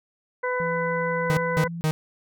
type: harmonic tone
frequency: 500 Hz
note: B4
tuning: 21 cents sharp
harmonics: 1 / 2 / 3 / 4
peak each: -26 / -29 / -31 / -32 dBFS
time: 0.43-1.68 s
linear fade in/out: 10 ms
type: tone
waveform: sine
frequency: 168.7 Hz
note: E3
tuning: 40 cents sharp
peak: -30 dBFS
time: 0.6-1.81 s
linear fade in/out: 0 ms
type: tone bursts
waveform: 45% pulse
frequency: 156.1 Hz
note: D#3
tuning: 6 cents sharp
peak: -20 dBFS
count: 3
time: 1.3-1.91 s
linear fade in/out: 0 ms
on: 70 ms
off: 200 ms
effects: none